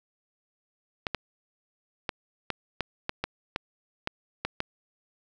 clicks, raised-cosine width 0.3 ms, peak -12 dBFS, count 11, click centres 1.068 / 1.147 / 2.092 / 2.503 / 2.807 / 3.094 / 3.24 / 3.561 / 4.074 / 4.45 / 4.604 s, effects none

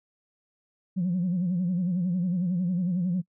sine tone with vibrato, 179.1 Hz, F3, 44 cents sharp, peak -22 dBFS, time 0.96-3.22 s, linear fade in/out 20 ms, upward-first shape sine, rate 11 Hz, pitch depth 91 cents each way, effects noise-tail reverb RT60 0.1 s tail -25 dB re dry + tanh soft clip ceiling -20 dBFS

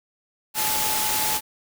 sine tone in noise, 861 Hz, A5, 38 cents flat, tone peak -29 dBFS, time 0.54-1.41 s, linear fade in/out 50 ms, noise white, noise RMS -24 dBFS, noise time 0.54-1.41 s, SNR -8 dB, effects none

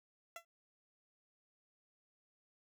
15% pulse tone with exponential decay, 674 Hz, E5, 38 cents sharp, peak -36 dBFS, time 0.36-0.45 s, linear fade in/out 2 ms, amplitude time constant 19 ms, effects none

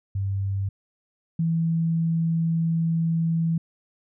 sine tone pair in turn, 98 / 164.66 Hz, G2 / E3, 0 / -2 cents, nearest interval major sixth, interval 898 cents, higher second, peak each -23 / -20 dBFS, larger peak second, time 0.15-0.69 / 1.39-3.58 s, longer second, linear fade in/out 5 ms, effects none

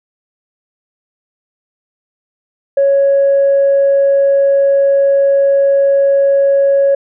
sine tone, 554.4 Hz, C#5, in tune, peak -6 dBFS, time 2.77-6.95 s, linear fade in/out 5 ms, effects tanh soft clip ceiling -4 dBFS

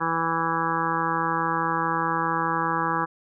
harmonic tone, 164.81 Hz, E3, in tune, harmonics 1 / 2 / 3 / 5 / 6 / 7 / 8 / 9 / 10, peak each -33 / -32 / -34 / -31 / -28 / -28 / -31 / -36 / -32 dBFS, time 0-3.06 s, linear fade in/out 20 ms, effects none

